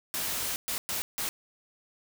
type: noise bursts at uneven times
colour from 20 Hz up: white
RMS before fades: -32 dBFS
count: 4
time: 0.14-0.56 / 0.68-0.78 / 0.89-1.02 / 1.18-1.29 s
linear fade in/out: 0 ms
effects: none